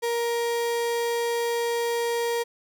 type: tone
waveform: 35% pulse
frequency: 469.6 Hz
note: A#4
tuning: 13 cents sharp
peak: -22 dBFS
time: 0.02-2.44 s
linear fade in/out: 20 ms
effects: none